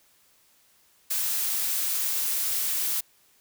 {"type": "noise", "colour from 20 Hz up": "blue", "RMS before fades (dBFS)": -27, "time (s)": [1.1, 3.01], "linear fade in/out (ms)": 10, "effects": ["white hiss -62 dBFS RMS until 3.4 s"]}